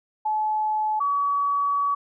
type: tone pair in turn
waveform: sine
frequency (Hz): 859 / 1135.6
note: A5 / C#6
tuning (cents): -42 / +41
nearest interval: perfect fourth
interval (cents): 483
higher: second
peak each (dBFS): -21 / -20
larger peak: second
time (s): 0.25-1 / 1-1.95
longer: second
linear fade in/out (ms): 10
effects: none